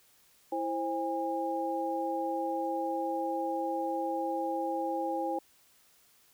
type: tone cluster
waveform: sine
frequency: 329.7 / 528 / 814 Hz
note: E4 / C5 / G#5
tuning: 0 / +16 / -35 cents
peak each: -35 / -35 / -33 dBFS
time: 0.52-5.39 s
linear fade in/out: 5 ms
effects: white hiss -64 dBFS RMS until 6.33 s